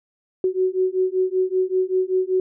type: beating tone pair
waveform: sine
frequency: 370 / 375.2 Hz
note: F#4 / F#4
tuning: 0 / +24 cents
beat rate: 5.2 Hz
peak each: -21 dBFS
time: 0.44-2.4 s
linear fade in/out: 2 ms
effects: none